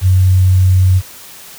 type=tone with quantisation; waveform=sine; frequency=92.9 Hz; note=F#2; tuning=7 cents sharp; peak=-6 dBFS; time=0.01-1.02 s; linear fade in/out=50 ms; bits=6; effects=white hiss -35 dBFS RMS until 1.58 s